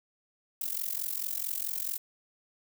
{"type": "noise with amplitude modulation", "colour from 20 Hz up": "violet", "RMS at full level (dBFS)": -30, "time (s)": [0.61, 1.98], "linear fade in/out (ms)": 5, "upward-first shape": "sine", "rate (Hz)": 44.6, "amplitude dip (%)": 90, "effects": []}